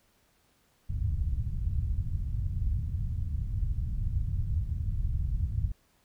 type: low-pass noise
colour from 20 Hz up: white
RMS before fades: -30 dBFS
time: 0.89-5.72 s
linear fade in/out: 5 ms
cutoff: 100 Hz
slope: 24 dB/octave
effects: pink hiss -68 dBFS RMS until 6.04 s